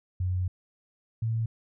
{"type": "tone pair in turn", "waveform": "sine", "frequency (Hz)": [91.3, 113.09], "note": ["F#2", "A2"], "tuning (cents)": [-23, 48], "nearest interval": "major third", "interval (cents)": 371, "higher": "second", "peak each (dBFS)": -25, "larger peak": "neither", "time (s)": [[0.2, 0.48], [1.22, 1.46]], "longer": "first", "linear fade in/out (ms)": 5, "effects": []}